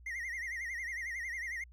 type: tone with vibrato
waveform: triangle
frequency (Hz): 1983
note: B6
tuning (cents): +7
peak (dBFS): -35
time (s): 0.06-1.64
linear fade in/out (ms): 5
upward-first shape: sine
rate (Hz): 11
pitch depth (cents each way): 130
effects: added 60 Hz sine -53 dBFS peak until 1.72 s